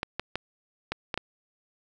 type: clicks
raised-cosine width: 0.3 ms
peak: -13 dBFS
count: 6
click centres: 0.031 / 0.196 / 0.356 / 0.92 / 1.142 / 1.176 s
effects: none